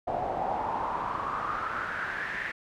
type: noise with band-pass filter sweep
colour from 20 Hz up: brown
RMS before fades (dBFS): -32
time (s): 0.07-2.52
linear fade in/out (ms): 10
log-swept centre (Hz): 680 to 1900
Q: 5.8
effects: none